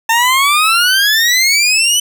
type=exponential sweep; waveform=20% pulse; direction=up; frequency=896 to 3019 Hz; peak=-4 dBFS; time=0.09-2 s; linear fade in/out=5 ms; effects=none